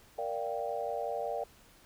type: chord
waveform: sine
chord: G minor seventh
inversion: first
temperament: equal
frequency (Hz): 466.2 / 587.3 / 698.5 / 784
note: Bb4 / D5 / F5 / G5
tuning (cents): 0 / 0 / 0 / 0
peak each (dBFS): -38 / -37 / -38 / -39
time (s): 0.18-1.44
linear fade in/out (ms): 5
effects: pink hiss -60 dBFS RMS until 1.85 s